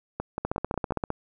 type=two click trains; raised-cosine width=1 ms; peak=-13 / -15 dBFS; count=11 / 5; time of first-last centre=0.45-1.104 / 0.2-0.922 s; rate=15.3 / 5.54 Hz; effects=none